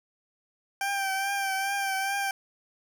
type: tone with vibrato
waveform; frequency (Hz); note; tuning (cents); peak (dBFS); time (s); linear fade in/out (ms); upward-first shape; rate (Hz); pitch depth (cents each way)
20% pulse; 784; G5; 0; -22; 0.81-2.31; 2; triangle; 2.4; 40
effects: none